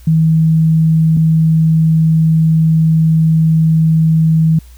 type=tone pair in turn; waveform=sine; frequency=160 / 160 Hz; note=D#3 / D#3; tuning=+49 / +49 cents; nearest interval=unison; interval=0 cents; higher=neither; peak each=-7 dBFS; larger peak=neither; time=0.07-1.17 / 1.17-4.59 s; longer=second; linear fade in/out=5 ms; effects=added 60 Hz sine -35 dBFS peak until 4.77 s + white hiss -48 dBFS RMS until 4.77 s